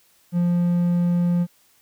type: tone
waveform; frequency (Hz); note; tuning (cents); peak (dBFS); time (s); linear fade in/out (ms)
triangle; 174.61; F3; 0; -15; 0.32-1.47; 50
effects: white hiss -59 dBFS RMS until 1.81 s